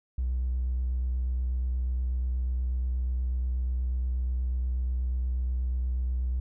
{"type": "tone with vibrato", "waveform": "triangle", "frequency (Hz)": 62.5, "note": "B1", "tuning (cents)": 21, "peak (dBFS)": -22, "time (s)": [0.18, 6.4], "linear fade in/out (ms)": 5, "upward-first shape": "triangle", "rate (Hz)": 8.3, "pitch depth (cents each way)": 23, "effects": ["tanh soft clip ceiling -23 dBFS"]}